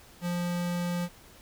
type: tone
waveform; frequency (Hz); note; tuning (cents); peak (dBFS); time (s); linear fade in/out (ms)
square; 175.2; F3; +6; -29; 0.21-1.09; 50
effects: pink hiss -54 dBFS RMS until 1.41 s